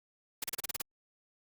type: noise bursts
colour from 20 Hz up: white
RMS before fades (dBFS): -35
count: 8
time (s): 0.42-0.819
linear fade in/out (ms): 5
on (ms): 21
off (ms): 33
effects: Opus 48 kbps